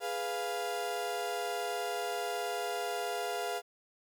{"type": "chord", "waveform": "35% pulse", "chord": "F diminished", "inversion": "first", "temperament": "equal", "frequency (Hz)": [415.3, 493.9, 698.5], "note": ["Ab4", "Cb5", "F5"], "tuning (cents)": [0, 0, 0], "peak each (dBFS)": [-37, -38, -34], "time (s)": [0, 3.62], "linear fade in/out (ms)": 50, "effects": ["11-bit"]}